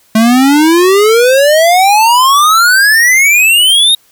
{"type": "exponential sweep", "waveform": "square", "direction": "up", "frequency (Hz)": [216.2, 3775], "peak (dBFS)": -5, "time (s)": [0.15, 3.95], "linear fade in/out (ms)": 5, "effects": ["white hiss -49 dBFS RMS until 4.11 s"]}